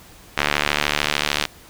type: tone with band-pass filter sweep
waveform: sawtooth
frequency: 73.42 Hz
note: D2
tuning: in tune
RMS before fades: -22 dBFS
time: 0.37-1.46 s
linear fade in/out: 10 ms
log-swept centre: 2200 to 3500 Hz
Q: 1.1
effects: pink hiss -46 dBFS RMS until 1.69 s